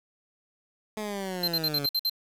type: linear sweep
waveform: 15% pulse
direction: down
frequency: 216.4 to 138.59 Hz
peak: -25 dBFS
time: 0.97-1.86 s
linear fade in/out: 2 ms
type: tone bursts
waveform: square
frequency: 4130 Hz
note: C8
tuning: 23 cents flat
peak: -24 dBFS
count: 7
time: 1.43-2.097 s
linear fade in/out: 5 ms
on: 49 ms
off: 54 ms
effects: resampled to 32000 Hz + 8-bit